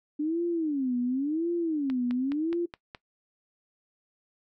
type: tone with vibrato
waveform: sine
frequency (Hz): 290.3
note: D4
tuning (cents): -20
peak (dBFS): -25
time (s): 0.19-2.66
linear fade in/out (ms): 10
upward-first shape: sine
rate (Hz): 0.93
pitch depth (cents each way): 300
type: click train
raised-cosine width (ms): 0.3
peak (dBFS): -24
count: 6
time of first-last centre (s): 1.9-2.948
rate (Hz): 4.77
effects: noise-tail reverb RT60 0.1 s tail -19 dB re dry